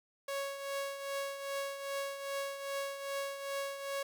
sawtooth tone with tremolo, 554.4 Hz, C#5, in tune, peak -30 dBFS, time 0.28-4.03 s, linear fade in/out 5 ms, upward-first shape triangle, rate 2.5 Hz, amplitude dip 65%, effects none

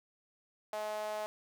sawtooth tone with high-pass filter, 212.8 Hz, G#3, 42 cents sharp, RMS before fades -38 dBFS, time 0.73-1.26 s, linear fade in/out 0 ms, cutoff 700 Hz, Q 6.9, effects none

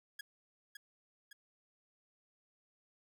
sawtooth tone with echo, 1661.2 Hz, G#6, in tune, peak -39 dBFS, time 0.19-0.21 s, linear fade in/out 5 ms, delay 560 ms, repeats 2, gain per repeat -5 dB, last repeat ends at 1.33 s, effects none

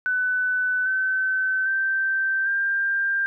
sine tone with pitch steps, 1500 / 1529.7 / 1560.1 / 1591 Hz, F#6 / G6 / G6 / G6, +23 / -43 / -9 / +25 cents, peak -20 dBFS, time 0.06-3.26 s, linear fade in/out 0 ms, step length 800 ms, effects none

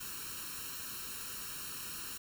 white noise with comb filter, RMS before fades -43 dBFS, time 0-2.18 s, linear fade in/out 10 ms, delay 0.72 ms, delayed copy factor +0.8, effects none

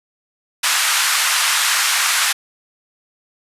pink band-pass noise, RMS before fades -17 dBFS, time 0.63-2.33 s, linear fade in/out 10 ms, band 1100 to 12000 Hz, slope 24 dB/octave, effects resampled to 32000 Hz

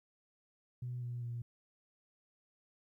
sine tone with pitch steps, 123.47 / 121.21 / 118.99 Hz, B2 / B2 / A#2, 0 / -32 / +36 cents, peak -37 dBFS, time 0.82-1.42 s, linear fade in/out 5 ms, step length 200 ms, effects tanh soft clip ceiling -33 dBFS + 13-bit

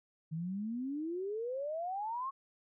sine exponential sweep, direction up, 154.2 to 1108.7 Hz, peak -35 dBFS, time 0.31-2.31 s, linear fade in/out 20 ms, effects none

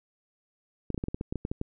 clicks, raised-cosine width 3 ms, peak -18 dBFS, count 12, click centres 0.903 / 0.945 / 0.978 / 1.039 / 1.084 / 1.145 / 1.211 / 1.325 / 1.357 / 1.451 / 1.515 / 1.614 s, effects none

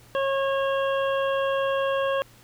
harmonic tone with a mistuned harmonic, 545 Hz, C#5, 29 cents flat, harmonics 1 / 2 / 3 / 5 / 6, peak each -23 / -29 / -33 / -37 / -39 dBFS, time 0.15-2.22 s, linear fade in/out 0 ms, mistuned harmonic 5, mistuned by +21 cents, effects added 118 Hz sine -54 dBFS peak until 2.43 s + pink hiss -54 dBFS RMS until 2.43 s

